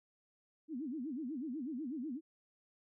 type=tone with vibrato; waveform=sine; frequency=277.2 Hz; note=C#4; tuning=in tune; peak=-38 dBFS; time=0.68-2.21 s; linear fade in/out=50 ms; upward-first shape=sine; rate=8.1 Hz; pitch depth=280 cents each way; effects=none